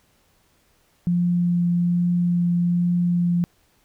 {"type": "tone with vibrato", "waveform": "sine", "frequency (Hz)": 174.61, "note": "F3", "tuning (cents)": 0, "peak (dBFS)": -17, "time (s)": [1.07, 3.44], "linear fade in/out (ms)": 0, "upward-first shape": "triangle", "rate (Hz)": 1.2, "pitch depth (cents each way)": 9, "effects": ["pink hiss -62 dBFS RMS until 3.84 s"]}